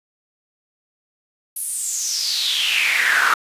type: noise with high-pass filter sweep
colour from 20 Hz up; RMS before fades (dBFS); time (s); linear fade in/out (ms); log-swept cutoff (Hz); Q
brown; -20; 1.56-3.34; 5; 11000 to 1300; 6.1
effects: resampled to 32000 Hz